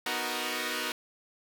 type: chord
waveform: 5% pulse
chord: B major seventh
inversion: none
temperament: equal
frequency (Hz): 246.9 / 311.1 / 370 / 466.2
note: B3 / D#4 / F#4 / A#4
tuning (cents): 0 / 0 / 0 / 0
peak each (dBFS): -25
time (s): 0.06-0.92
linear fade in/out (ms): 2
effects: none